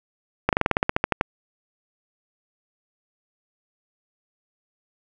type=slowing click train; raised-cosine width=0.5 ms; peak=-3 dBFS; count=13; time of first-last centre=0.49-1.211 s; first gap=38 ms; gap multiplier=1.08; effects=none